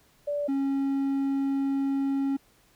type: tone pair in turn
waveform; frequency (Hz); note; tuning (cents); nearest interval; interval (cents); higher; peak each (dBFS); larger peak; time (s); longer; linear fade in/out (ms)
sine / triangle; 581 / 274.2; D5 / C#4; -19 / -19; octave + minor second; 1300; first; -26 / -22; second; 0.27-0.48 / 0.48-2.37; second; 10
effects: pink hiss -62 dBFS RMS until 2.75 s